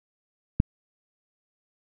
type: click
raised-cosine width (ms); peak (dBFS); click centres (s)
5; -6; 0.601
effects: none